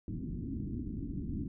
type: low-pass noise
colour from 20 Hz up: white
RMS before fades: -38 dBFS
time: 0.08-1.48 s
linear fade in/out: 2 ms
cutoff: 300 Hz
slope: 48 dB/octave
effects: none